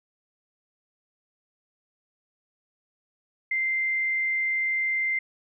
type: tone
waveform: sine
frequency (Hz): 2087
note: C7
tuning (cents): -5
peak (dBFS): -23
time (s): 3.51-5.19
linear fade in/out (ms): 5
effects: none